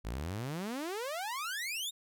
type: exponential sweep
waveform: sawtooth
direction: up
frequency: 49.98 to 3772 Hz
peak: -32 dBFS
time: 0.04-1.91 s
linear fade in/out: 20 ms
effects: none